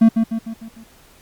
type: tone with echo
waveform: triangle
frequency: 224.9 Hz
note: A3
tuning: 38 cents sharp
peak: -5 dBFS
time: 0.01-0.09 s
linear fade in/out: 10 ms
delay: 150 ms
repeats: 5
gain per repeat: -6 dB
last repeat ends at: 0.84 s
effects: pink hiss -50 dBFS RMS until 1.21 s + Opus 48 kbps